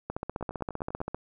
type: two click trains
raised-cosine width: 1 ms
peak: -24 / -18 dBFS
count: 7 / 17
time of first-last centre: 0.41-1.004 / 0.1-1.146 s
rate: 10.1 / 15.3 Hz
effects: none